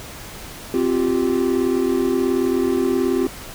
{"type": "chord", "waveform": "triangle", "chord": "C suspended fourth", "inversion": "none", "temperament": "equal with one note detuned", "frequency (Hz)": [261.6, 349.2, 387.9], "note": ["C4", "F4", "G4"], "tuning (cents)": [0, 0, -18], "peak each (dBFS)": -19, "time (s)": [0.74, 3.27], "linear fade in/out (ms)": 2, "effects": ["pink hiss -36 dBFS RMS until 3.54 s"]}